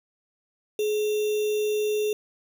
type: tone with sample-and-hold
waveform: sine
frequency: 423.3 Hz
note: G#4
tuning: 33 cents sharp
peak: -22 dBFS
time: 0.79-2.13 s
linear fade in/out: 2 ms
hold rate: 3150 Hz
effects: none